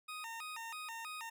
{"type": "tone with vibrato", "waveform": "20% pulse", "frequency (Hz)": 1068, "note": "C6", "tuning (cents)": 35, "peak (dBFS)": -38, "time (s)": [0.08, 1.3], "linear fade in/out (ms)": 10, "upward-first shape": "square", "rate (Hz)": 3.1, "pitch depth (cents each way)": 270, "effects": []}